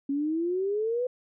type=exponential sweep; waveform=sine; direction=up; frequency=273.7 to 508 Hz; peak=-25 dBFS; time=0.09-1.07 s; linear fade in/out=5 ms; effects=none